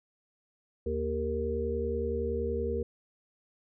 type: harmonic tone with a mistuned harmonic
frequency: 77.4 Hz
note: D#2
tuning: 9 cents flat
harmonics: 1 / 3 / 5 / 6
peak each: -34 / -38 / -35 / -32 dBFS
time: 0.86-2.83 s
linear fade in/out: 5 ms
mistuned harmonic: 5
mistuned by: +30 cents
effects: none